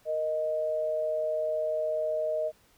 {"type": "tone pair together", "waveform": "sine", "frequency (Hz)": [466.2, 622.3], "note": ["A#4", "D#5"], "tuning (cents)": [0, 0], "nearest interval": "perfect fourth", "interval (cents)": 500, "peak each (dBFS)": [-35, -27], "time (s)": [0.05, 2.52], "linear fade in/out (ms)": 50, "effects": ["pink hiss -63 dBFS RMS until 2.77 s"]}